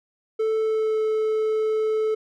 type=tone with pitch glide; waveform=triangle; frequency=440 to 435.4 Hz; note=A4 to A4; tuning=0 to -18 cents; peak=-18 dBFS; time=0.39-2.15 s; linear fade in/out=10 ms; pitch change=-18 cents; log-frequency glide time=0.57-1.01 s; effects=none